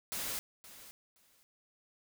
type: noise with echo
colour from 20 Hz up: white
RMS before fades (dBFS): -38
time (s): 0.12-0.39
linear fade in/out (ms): 0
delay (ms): 520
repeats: 2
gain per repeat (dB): -15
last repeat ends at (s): 1.43
effects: none